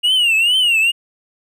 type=tone with vibrato; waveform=triangle; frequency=2834 Hz; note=F7; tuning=25 cents sharp; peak=-10 dBFS; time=0.03-0.92 s; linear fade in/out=20 ms; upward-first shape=triangle; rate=2.3 Hz; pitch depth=170 cents each way; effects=none